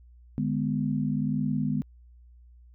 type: chord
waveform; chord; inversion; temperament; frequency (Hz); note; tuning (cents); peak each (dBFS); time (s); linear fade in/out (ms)
sine; G# diminished; second; just; 149.51 / 207.7 / 249.2; D3 / G#3 / B3; +31 / 0 / +16; -29; 0.38-1.82; 0
effects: added 60 Hz sine -50 dBFS peak until 2.74 s